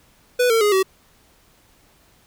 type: tone with pitch steps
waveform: square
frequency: 493.9 / 452.9 / 415.3 / 380.8 Hz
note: B4 / A#4 / G#4 / F#4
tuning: 0 / -50 / 0 / +50 cents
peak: -15 dBFS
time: 0.39-0.83 s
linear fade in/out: 10 ms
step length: 110 ms
effects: pink hiss -56 dBFS RMS until 2.26 s